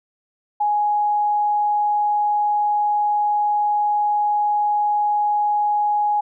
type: tone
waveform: sine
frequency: 833 Hz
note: G#5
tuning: 5 cents sharp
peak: -16 dBFS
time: 0.6-6.21 s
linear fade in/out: 10 ms
effects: none